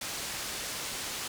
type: low-pass noise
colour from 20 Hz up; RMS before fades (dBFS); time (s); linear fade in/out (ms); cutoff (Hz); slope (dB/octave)
white; -37; 0.01-1.28; 5; 8000; 12
effects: none